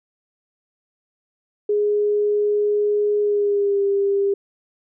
sine tone with pitch glide, 415.3 to 398.4 Hz, G#4 to G4, 0 to +28 cents, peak -16 dBFS, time 1.69-4.34 s, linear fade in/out 5 ms, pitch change -72 cents, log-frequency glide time 3.21-3.82 s, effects none

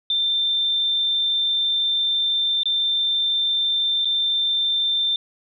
sine tone with dropouts, 3574 Hz, A7, 26 cents sharp, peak -18 dBFS, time 0.1-5.16 s, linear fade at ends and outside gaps 2 ms, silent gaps 2.633-2.656 / 4.048-4.054 s, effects none

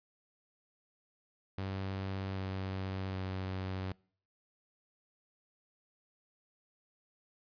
sawtooth tone with pitch steps, 96.3 / 95.25 / 94.21 Hz, G2 / G2 / F#2, -30 / -49 / +32 cents, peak -32 dBFS, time 1.58-3.92 s, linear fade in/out 0 ms, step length 780 ms, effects noise-tail reverb RT60 0.5 s tail -25 dB re dry + resampled to 11025 Hz

